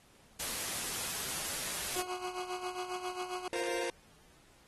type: noise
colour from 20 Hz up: white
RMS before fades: -37 dBFS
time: 0.39-2.02 s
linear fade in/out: 10 ms
type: tone with tremolo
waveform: 20% pulse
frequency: 364.1 Hz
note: F#4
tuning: 28 cents flat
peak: -30 dBFS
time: 1.96-3.48 s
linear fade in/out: 2 ms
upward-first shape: sine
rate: 7.4 Hz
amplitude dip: 65%
type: chord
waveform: sawtooth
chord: F suspended fourth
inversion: none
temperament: just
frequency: 349.2 / 465.6 / 523.8 Hz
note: F4 / Bb4 / C5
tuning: 0 / -2 / +2 cents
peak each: -34 dBFS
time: 3.53-3.9 s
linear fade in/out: 0 ms
effects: pink hiss -63 dBFS RMS until 4.67 s + AAC 32 kbps